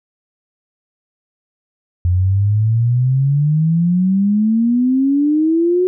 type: exponential sweep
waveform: sine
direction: up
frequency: 87.31 to 370 Hz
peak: -11 dBFS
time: 2.05-5.87 s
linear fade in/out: 0 ms
effects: none